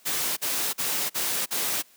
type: noise bursts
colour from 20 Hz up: white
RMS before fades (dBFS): -27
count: 5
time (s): 0.05-1.826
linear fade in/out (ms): 20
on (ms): 320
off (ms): 44
effects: white hiss -57 dBFS RMS until 1.96 s + high-pass 150 Hz 12 dB/octave